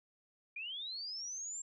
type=linear sweep; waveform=sine; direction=up; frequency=2366 to 7490 Hz; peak=-40 dBFS; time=0.56-1.62 s; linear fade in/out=5 ms; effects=none